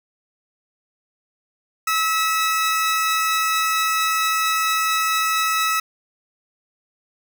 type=tone pair together; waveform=sawtooth; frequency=1296 / 1946.2 Hz; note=E6 / B6; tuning=-30 / -26 cents; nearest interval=perfect fifth; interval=704 cents; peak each=-15 / -23 dBFS; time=1.87-5.8 s; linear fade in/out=5 ms; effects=none